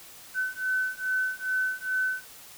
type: beating tone pair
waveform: sine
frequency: 1515 / 1517.4 Hz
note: F#6 / F#6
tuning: +40 / +43 cents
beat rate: 2.4 Hz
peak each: -29 dBFS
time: 0.34-2.25 s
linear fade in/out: 50 ms
effects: white hiss -48 dBFS RMS until 2.57 s